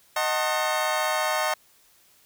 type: chord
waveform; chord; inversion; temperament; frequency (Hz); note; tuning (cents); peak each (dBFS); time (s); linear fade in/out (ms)
25% pulse; D# diminished seventh; none; just; 622.3 / 746.7 / 896 / 1075.3; D#5 / F#5 / A5 / C6; 0 / +16 / +31 / +47; -23 / -26 / -26 / -27; 0.16-1.54; 5
effects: white hiss -59 dBFS RMS until 2.25 s